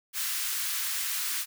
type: high-pass noise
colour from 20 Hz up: white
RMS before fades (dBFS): -31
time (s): 0.13-1.46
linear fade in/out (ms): 50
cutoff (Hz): 1200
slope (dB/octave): 24
effects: none